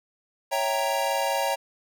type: chord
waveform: square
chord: C# diminished seventh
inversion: none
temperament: equal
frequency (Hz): 554.4 / 659.3 / 784 / 932.3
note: C#5 / E5 / G5 / Bb5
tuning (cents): 0 / 0 / 0 / 0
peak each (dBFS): -29 / -32 / -30 / -29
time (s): 0.51-1.56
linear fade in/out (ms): 20
effects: none